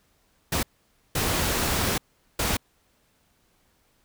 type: noise bursts at uneven times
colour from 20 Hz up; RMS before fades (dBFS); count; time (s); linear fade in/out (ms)
pink; -25; 3; 0.52-0.63 / 1.15-1.98 / 2.39-2.57; 5
effects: pink hiss -66 dBFS RMS until 4.04 s